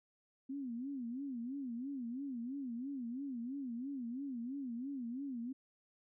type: tone with vibrato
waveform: sine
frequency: 255.9 Hz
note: C4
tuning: 38 cents flat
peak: -39 dBFS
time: 0.49-5.53 s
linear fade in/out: 10 ms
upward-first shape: sine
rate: 3 Hz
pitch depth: 180 cents each way
effects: none